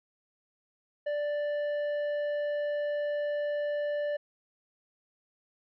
triangle tone with tanh clipping, 587.3 Hz, D5, in tune, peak -30 dBFS, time 1.06-4.17 s, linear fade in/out 10 ms, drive 12 dB, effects none

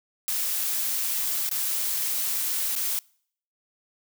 blue noise with dropouts, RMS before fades -27 dBFS, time 0.28-2.99 s, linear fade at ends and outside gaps 0 ms, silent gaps 1.491-1.513 / 2.753-2.762 s, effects noise-tail reverb RT60 0.6 s tail -26 dB re dry

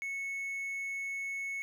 triangle tone, 2203 Hz, C#7, 11 cents flat, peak -33 dBFS, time 0.02-1.62 s, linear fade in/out 0 ms, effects none

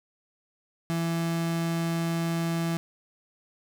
35% pulse tone, 166.7 Hz, E3, 20 cents sharp, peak -24 dBFS, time 0.9-2.77 s, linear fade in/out 0 ms, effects none

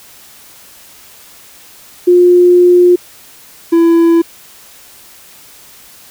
sine / triangle tone pair in turn, 355.5 / 334.7 Hz, F4 / E4, +31 / +26 cents, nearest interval minor second, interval 105 cents, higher first, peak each -3 dBFS, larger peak neither, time 2.07-2.96 / 3.72-4.22 s, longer first, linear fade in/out 10 ms, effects white hiss -39 dBFS RMS until 6.1 s

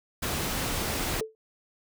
pink noise, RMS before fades -30 dBFS, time 0.22-1.21 s, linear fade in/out 10 ms
sine tone with exponential decay, 440 Hz, A4, in tune, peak -24 dBFS, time 1.21-1.35 s, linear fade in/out 1 ms, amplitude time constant 29 ms
effects none

